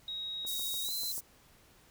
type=tone with pitch glide; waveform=sine; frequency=3791 to 4063 Hz; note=A#7 to B7; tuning=+28 to +48 cents; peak=-36 dBFS; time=0.08-1.12 s; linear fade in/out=2 ms; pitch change=+120 cents; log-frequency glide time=0.84-0.92 s
type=click train; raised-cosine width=1 ms; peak=-37 dBFS; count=6; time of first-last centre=0.45-1.18 s; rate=6.85 Hz
type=high-pass noise; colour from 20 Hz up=white; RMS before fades=-38 dBFS; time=0.46-1.21 s; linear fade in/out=20 ms; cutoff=6100 Hz; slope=24 dB/octave
effects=pink hiss -62 dBFS RMS until 1.9 s